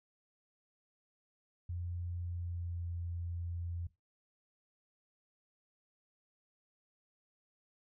sine tone with pitch glide, 87.31 to 85.96 Hz, F2 to F2, 0 to -27 cents, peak -37 dBFS, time 1.69-3.87 s, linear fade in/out 5 ms, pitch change -27 cents, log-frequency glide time 2.24-2.88 s, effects noise-tail reverb RT60 0.2 s tail -17 dB re dry

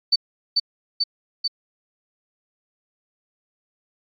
sine tone with echo, 4548 Hz, C#8, 44 cents sharp, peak -13 dBFS, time 0.12-0.16 s, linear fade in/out 10 ms, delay 440 ms, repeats 3, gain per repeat -2 dB, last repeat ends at 1.48 s, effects AAC 64 kbps

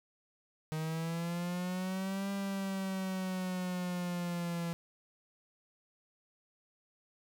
45% pulse linear two-way sweep, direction up then down, 155.56 to 198.3 to 168.7 Hz, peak -34 dBFS, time 0.72-4.73 s, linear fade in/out 0 ms, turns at 2.31 s, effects none

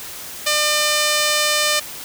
sawtooth tone with band-pass filter, 600 Hz, D5, 37 cents sharp, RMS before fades -18 dBFS, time 0.46-1.8 s, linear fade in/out 10 ms, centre 5400 Hz, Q 0.62, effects white hiss -33 dBFS RMS until 2.04 s

